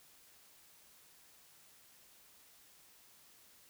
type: silence
effects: white hiss -63 dBFS RMS until 3.69 s